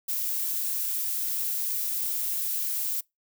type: noise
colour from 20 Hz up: violet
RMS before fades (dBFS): -29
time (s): 0.08-3.01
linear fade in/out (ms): 10
effects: noise-tail reverb RT60 0.2 s tail -26 dB re dry